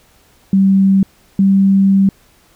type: tone pair in turn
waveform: sine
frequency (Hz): 193.7 / 194.82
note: G3 / G3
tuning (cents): -20 / -10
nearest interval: unison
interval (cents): 10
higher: second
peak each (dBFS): -7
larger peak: neither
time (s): 0.53-1.03 / 1.39-2.09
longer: second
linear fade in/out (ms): 2
effects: pink hiss -51 dBFS RMS until 2.55 s